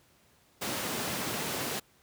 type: high-pass noise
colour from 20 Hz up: pink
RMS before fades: -34 dBFS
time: 0.61-1.8 s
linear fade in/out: 10 ms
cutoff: 150 Hz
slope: 12 dB/octave
effects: pink hiss -64 dBFS RMS until 2.02 s + high-pass 60 Hz 12 dB/octave